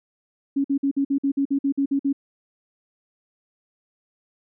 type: tone bursts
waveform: sine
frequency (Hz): 277.2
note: C#4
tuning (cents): 0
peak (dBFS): -18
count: 12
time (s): 0.56-2.129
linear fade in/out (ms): 10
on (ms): 84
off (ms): 51
effects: none